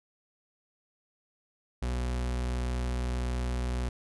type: tone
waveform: 40% pulse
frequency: 61.6 Hz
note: B1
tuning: 4 cents flat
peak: -28 dBFS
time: 1.82-3.89 s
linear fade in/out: 5 ms
effects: resampled to 24000 Hz